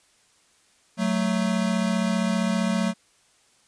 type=tone pair together; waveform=square; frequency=185.9 / 221.1 Hz; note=F#3 / A3; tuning=+8 / +9 cents; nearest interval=minor third; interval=301 cents; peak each=-25 dBFS; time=0.97-2.94 s; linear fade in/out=50 ms; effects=white hiss -61 dBFS RMS until 3.67 s + resampled to 22050 Hz